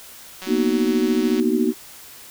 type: click train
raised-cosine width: 0.2 ms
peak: -17 dBFS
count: 184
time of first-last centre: 0.42-1.399 s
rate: 187 Hz
type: chord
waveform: sine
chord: B major seventh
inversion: third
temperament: equal with one note detuned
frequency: 233.1 / 246.9 / 311.1 / 376.2 Hz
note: A#3 / B3 / D#4 / F#4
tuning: 0 / 0 / 0 / +29 cents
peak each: -22 dBFS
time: 0.46-1.74 s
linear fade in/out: 50 ms
effects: white hiss -42 dBFS RMS until 2.3 s